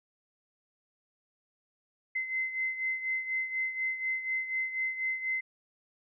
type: beating tone pair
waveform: sine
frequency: 2058 / 2062.1 Hz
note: C7 / C7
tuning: -29 / -26 cents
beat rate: 4.1 Hz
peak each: -31 / -37 dBFS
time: 2.15-5.41 s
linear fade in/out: 10 ms
effects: none